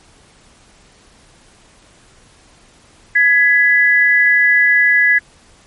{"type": "tone pair together", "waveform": "sine", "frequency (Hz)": [1675, 1991.9], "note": ["G#6", "B6"], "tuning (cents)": [14, 14], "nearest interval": "minor third", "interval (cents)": 300, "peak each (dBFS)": -11, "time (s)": [3.15, 5.19], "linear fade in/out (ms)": 10, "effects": ["pink hiss -48 dBFS RMS until 5.66 s", "MP3 48 kbps"]}